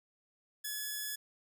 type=tone; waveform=5% pulse; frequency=1704 Hz; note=G#6; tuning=44 cents sharp; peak=-26 dBFS; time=0.64-1.16 s; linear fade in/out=10 ms; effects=none